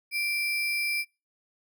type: tone with sample-and-hold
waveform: sine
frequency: 2349 Hz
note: D7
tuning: in tune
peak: -26 dBFS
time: 0.11-1.05 s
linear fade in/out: 50 ms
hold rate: 7350 Hz
effects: noise-tail reverb RT60 0.3 s tail -26 dB re dry